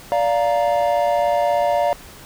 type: chord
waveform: triangle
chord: Bb major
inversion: first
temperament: just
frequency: 582.7 / 699.2 / 932.3 Hz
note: D5 / F5 / Bb5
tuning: -14 / +2 / 0 cents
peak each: -17 / -17 / -22 dBFS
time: 0.12-1.93 s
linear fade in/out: 0 ms
effects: pink hiss -41 dBFS RMS until 2.25 s